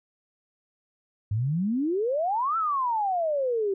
sine exponential two-way sweep, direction up then down, 98.6 to 1358 to 379 Hz, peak -23 dBFS, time 1.31-3.74 s, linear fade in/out 5 ms, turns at 2.57 s, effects none

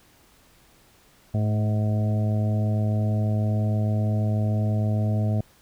harmonic tone with a mistuned harmonic, 106.3 Hz, G#2, 41 cents sharp, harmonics 1 / 2 / 3 / 4 / 5 / 6 / 7, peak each -21 / -28 / -39 / -41 / -40 / -35 / -42 dBFS, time 1.34-5.41 s, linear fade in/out 5 ms, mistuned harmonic 2, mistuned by +16 cents, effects pink hiss -57 dBFS RMS until 5.61 s

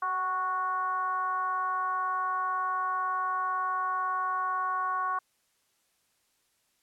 sine tone with frequency modulation, 1109 Hz, C#6, in tune, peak -27 dBFS, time 0.02-5.19 s, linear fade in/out 5 ms, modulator 362 Hz, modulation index 0.7, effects white hiss -72 dBFS RMS until 6.82 s + low-pass 12000 Hz 12 dB/octave

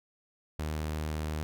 sawtooth tone, 77.1 Hz, D#2, 15 cents flat, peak -28 dBFS, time 0.59-1.43 s, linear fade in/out 0 ms, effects none

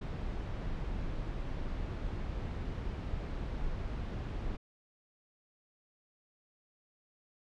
brown noise, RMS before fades -37 dBFS, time 0.01-4.57 s, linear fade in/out 10 ms, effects low-pass 4000 Hz 12 dB/octave

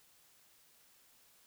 silence, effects white hiss -66 dBFS RMS until 1.46 s

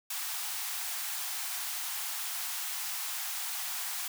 white high-pass noise, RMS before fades -36 dBFS, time 0.1-4.08 s, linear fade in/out 5 ms, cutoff 690 Hz, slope 96 dB/octave, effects none

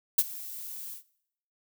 violet noise with ADSR envelope, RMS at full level -19 dBFS, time 0.18-1.03 s, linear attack 7 ms, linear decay 40 ms, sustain -21 dB, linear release 110 ms, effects noise-tail reverb RT60 0.7 s tail -20 dB re dry

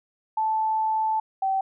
sine tone pair in turn, 876 / 770.8 Hz, A5 / G5, -8 / -29 cents, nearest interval major second, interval 221 cents, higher first, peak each -21 dBFS, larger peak neither, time 0.37-1.2 / 1.42-1.61 s, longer first, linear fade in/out 5 ms, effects none

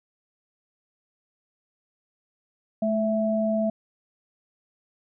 sine tone pair together, 216.3 / 659.3 Hz, A3 / E5, -29 / 0 cents, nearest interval octave + perfect fifth, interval 1929 cents, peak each -24 dBFS, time 2.82-3.7 s, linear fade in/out 5 ms, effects none

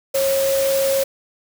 sine tone in noise, 544 Hz, C#5, 33 cents flat, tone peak -16 dBFS, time 0.14-1.04 s, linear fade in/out 10 ms, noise white, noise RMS -26 dBFS, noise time 0.14-1.04 s, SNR +7 dB, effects none

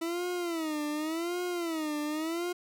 40% pulse tone with vibrato, 326.1 Hz, E4, 19 cents flat, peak -30 dBFS, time 0.01-2.53 s, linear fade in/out 10 ms, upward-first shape sine, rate 0.88 Hz, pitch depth 160 cents each way, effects none

